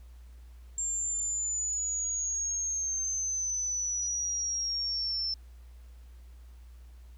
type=exponential sweep; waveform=sine; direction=down; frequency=7400 to 5330 Hz; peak=-29 dBFS; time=0.78-5.34 s; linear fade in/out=2 ms; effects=added 60 Hz sine -47 dBFS peak until 7.17 s + pink hiss -66 dBFS RMS until 7.17 s